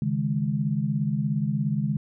sine chord, C# suspended second, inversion none, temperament equal, 138.59 / 155.56 / 207.7 Hz, C#3 / D#3 / G#3, 0 / 0 / 0 cents, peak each -27 dBFS, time 0.02-1.97 s, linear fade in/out 2 ms, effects none

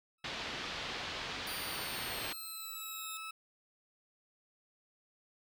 20% pulse tone with exponential growth, 1302 Hz, E6, 22 cents flat, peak -36 dBFS, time 0.18-3.31 s, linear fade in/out 5 ms, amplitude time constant 680 ms
white low-pass noise, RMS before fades -41 dBFS, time 0.24-2.33 s, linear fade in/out 5 ms, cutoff 4200 Hz, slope 24 dB/octave
5% pulse linear sweep, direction down, 4721 to 3677 Hz, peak -36 dBFS, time 1.47-3.17 s, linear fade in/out 0 ms
effects none

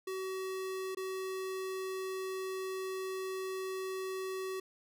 square tone with dropouts, 378.3 Hz, F#4, 38 cents sharp, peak -37 dBFS, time 0.07-4.6 s, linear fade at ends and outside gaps 5 ms, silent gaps 0.949-0.97 s, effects none

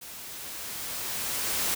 white noise with level ramp, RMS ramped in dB -43 to -27 dBFS, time 0.01-1.75 s, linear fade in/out 10 ms, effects none

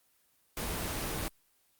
pink noise, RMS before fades -35 dBFS, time 0.57-1.28 s, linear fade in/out 0 ms, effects white hiss -70 dBFS RMS until 1.79 s + Opus 24 kbps

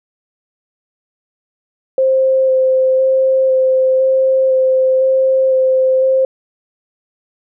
sine tone with vibrato, 524 Hz, C5, 2 cents sharp, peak -9 dBFS, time 1.98-6.25 s, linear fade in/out 2 ms, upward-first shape square, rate 0.99 Hz, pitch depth 9 cents each way, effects none

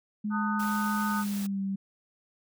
sine tone with pitch glide, 210 to 194.81 Hz, G#3 to G3, +19 to -11 cents, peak -28 dBFS, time 0.24-1.76 s, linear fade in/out 10 ms, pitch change -130 cents, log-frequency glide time 1.07-1.61 s
sine chord, D# diminished, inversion second, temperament just, 896 / 1244.5 / 1493.4 Hz, A5 / D#6 / F#6, +31 / 0 / +16 cents, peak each -34 / -32 / -35 dBFS, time 0.3-1.25 s, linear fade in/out 50 ms
white noise, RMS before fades -42 dBFS, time 0.59-1.47 s, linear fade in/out 10 ms
effects none

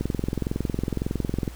click train, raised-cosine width 3 ms, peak -12 dBFS, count 33, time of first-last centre 0.01-1.478 s, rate 21.8 Hz, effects added 60 Hz sine -38 dBFS peak until 1.55 s + pink hiss -47 dBFS RMS until 1.55 s

